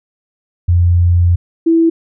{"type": "tone pair in turn", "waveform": "sine", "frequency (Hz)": [87.31, 329.6], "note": ["F2", "E4"], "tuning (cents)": [0, 0], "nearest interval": "octave + major seventh", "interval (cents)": 2300, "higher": "second", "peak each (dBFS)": -7, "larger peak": "neither", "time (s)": [[0.68, 1.36], [1.66, 1.9]], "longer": "first", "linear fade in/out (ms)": 10, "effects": []}